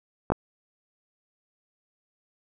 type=clicks; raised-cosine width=1 ms; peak=-10 / -8 dBFS; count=2; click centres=0.302 / 0.32 s; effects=none